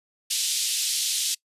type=band-pass noise; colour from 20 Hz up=pink; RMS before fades=-26 dBFS; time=0.3-1.35 s; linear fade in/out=10 ms; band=3400 to 11000 Hz; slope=24 dB/octave; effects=noise-tail reverb RT60 0.1 s tail -24 dB re dry + resampled to 32000 Hz